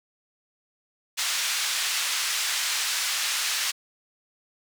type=band-pass noise; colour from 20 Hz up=white; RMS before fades=-27 dBFS; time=1.17-3.72 s; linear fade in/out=20 ms; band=1400 to 6400 Hz; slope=12 dB/octave; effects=none